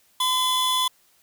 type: tone pair together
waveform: 45% pulse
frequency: 1021 / 3434 Hz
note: C6 / A7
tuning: -43 / -43 cents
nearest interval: octave + major sixth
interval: 2100 cents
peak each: -23 dBFS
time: 0.2-0.88 s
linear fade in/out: 5 ms
effects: white hiss -61 dBFS RMS until 1.22 s